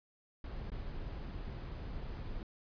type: noise with dropouts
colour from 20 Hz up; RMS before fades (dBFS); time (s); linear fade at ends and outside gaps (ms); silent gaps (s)
brown; -42; 0.44-2.43; 2; 0.702-0.718
effects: resampled to 11025 Hz